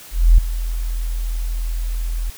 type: tone with ADSR envelope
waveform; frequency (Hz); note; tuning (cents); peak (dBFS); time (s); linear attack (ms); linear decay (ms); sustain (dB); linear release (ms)
sine; 41.56; E1; +15; -4; 0.11-2.3; 270; 7; -15; 4
effects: white hiss -40 dBFS RMS until 2.37 s